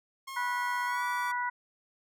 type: tone with pitch glide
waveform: sawtooth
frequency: 1076 to 1153.2 Hz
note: C6 to D6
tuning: +48 to -32 cents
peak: -35 dBFS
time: 0.27-1.32 s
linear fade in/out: 10 ms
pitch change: +120 cents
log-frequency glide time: 0.85-1.04 s
type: harmonic tone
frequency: 489.9 Hz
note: B4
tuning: 14 cents flat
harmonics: 2 / 3 / 4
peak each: -31 / -35 / -37 dBFS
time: 0.36-1.5 s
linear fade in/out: 10 ms
effects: none